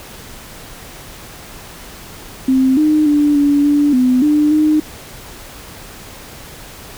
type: tone with pitch steps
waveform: sine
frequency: 262.1 / 305.8 / 293.7 / 287 / 290.9 / 252.9 / 298.9 / 306.3 Hz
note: C4 / D#4 / D4 / D4 / D4 / B3 / D4 / D#4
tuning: +3 / -30 / 0 / -40 / -16 / +41 / +31 / -27 cents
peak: -9 dBFS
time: 2.48-4.8 s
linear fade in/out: 5 ms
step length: 290 ms
effects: pink hiss -35 dBFS RMS until 6.97 s